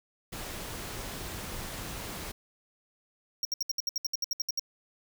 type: noise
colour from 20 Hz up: pink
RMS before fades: -39 dBFS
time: 0.32-2.32 s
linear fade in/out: 10 ms
type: tone bursts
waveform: square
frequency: 5588 Hz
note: F8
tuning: in tune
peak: -28 dBFS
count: 14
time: 3.43-4.595 s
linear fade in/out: 2 ms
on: 21 ms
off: 67 ms
effects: none